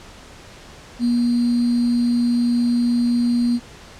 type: tone with sample-and-hold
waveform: sine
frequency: 240 Hz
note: B3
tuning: 49 cents flat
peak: -15 dBFS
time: 0.99-3.6 s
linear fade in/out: 50 ms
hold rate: 4410 Hz
effects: pink hiss -42 dBFS RMS until 3.99 s + low-pass 7000 Hz 12 dB/octave